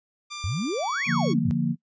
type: tone with pitch glide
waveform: 10% pulse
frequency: 1189 to 1109.4 Hz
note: D6 to C#6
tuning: +21 to +1 cents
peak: -25 dBFS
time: 0.3-1.34 s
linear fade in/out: 20 ms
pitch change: -120 cents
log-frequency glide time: 0.7-1.06 s
type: exponential two-way sweep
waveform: sine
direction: up then down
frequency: 81.2 to 2489 to 81.2 Hz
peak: -25 dBFS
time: 0.44-1.51 s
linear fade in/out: 0 ms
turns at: 1.06 s
type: chord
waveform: sine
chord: Bb major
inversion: first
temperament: equal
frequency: 146.83 / 174.61 / 233.1 Hz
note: D3 / F3 / Bb3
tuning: 0 / 0 / 0 cents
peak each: -27 / -26 / -25 dBFS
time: 1.06-1.76 s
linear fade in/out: 50 ms
effects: noise-tail reverb RT60 0.1 s tail -24 dB re dry + resampled to 16000 Hz